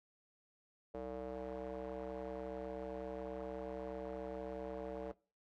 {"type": "tone with band-pass filter", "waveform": "square", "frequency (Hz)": 63.9, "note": "C2", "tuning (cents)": -40, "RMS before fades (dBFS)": -44, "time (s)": [0.94, 5.12], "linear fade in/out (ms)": 5, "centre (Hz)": 520, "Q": 3.2, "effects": ["noise-tail reverb RT60 0.4 s tail -22 dB re dry", "AAC 48 kbps"]}